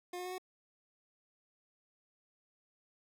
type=tone with pitch steps; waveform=25% pulse; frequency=356.8 / 361.2 / 365.6 / 370 Hz; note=F4 / F#4 / F#4 / F#4; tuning=+37 / -42 / -21 / 0 cents; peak=-36 dBFS; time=0.13-0.382 s; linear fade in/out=5 ms; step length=63 ms; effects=none